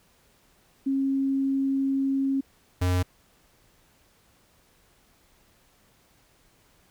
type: tone pair in turn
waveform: sine / square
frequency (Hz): 271.2 / 90.33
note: C#4 / F#2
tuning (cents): -38 / -41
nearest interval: octave + perfect fifth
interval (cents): 1903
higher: first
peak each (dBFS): -22 / -22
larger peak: neither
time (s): 0.86-2.41 / 2.81-3.03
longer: first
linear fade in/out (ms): 10
effects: pink hiss -62 dBFS RMS until 6.9 s